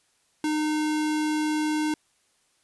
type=tone; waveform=square; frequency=305.9 Hz; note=D#4; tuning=29 cents flat; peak=-24 dBFS; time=0.44-1.94 s; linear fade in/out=2 ms; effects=white hiss -67 dBFS RMS until 2.63 s + resampled to 24000 Hz